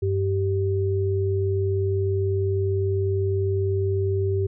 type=tone pair together; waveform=sine; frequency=96.91 / 389 Hz; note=G2 / G4; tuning=-19 / -13 cents; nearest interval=2 octaves; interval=2406 cents; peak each=-22 / -24 dBFS; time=0.02-4.47 s; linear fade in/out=10 ms; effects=none